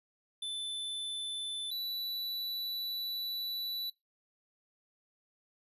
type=tone pair in turn; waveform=square; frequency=3518 / 3956 Hz; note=A7 / B7; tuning=-1 / +2 cents; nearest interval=major second; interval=203 cents; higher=second; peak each=-36 / -35 dBFS; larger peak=second; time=0.42-1.71 / 1.71-3.9 s; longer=second; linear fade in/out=5 ms; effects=noise-tail reverb RT60 0.2 s tail -22 dB re dry + resampled to 32000 Hz